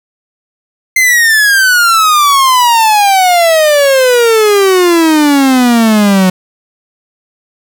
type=exponential sweep; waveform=45% pulse; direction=down; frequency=2093 to 182.6 Hz; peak=-5 dBFS; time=0.96-6.3 s; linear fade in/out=5 ms; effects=7-bit